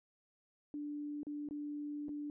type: tone with dropouts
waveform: sine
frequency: 293.7 Hz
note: D4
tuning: in tune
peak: -39 dBFS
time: 0.74-2.3 s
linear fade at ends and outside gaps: 1 ms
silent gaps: 1.232-1.268 / 1.488-1.509 / 2.084-2.091 s
effects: none